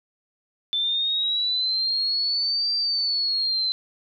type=linear two-way sweep; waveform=sine; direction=up then down; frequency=3520 to 4699 to 4050 Hz; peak=-21 dBFS; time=0.73-3.72 s; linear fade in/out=0 ms; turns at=2.74 s; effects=none